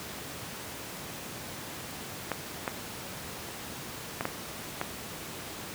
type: clicks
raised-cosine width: 0.5 ms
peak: -14 dBFS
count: 5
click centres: 2.317 / 2.678 / 4.209 / 4.254 / 4.814 s
effects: pink hiss -40 dBFS RMS until 5.74 s + high-pass 100 Hz 12 dB/octave